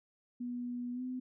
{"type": "tone with pitch glide", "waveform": "sine", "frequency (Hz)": [244.1, 254], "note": ["B3", "B3"], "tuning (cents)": [-20, 49], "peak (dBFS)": -36, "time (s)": [0.4, 1.2], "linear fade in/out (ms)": 10, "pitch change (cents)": 69, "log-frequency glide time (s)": [0.93, 1.02], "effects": []}